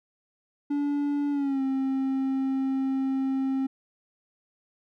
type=tone with pitch glide; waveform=triangle; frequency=287.8 to 267 Hz; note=D4 to C4; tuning=-35 to +35 cents; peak=-22 dBFS; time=0.7-3.67 s; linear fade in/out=10 ms; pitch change=-130 cents; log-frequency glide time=1.31-1.62 s; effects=none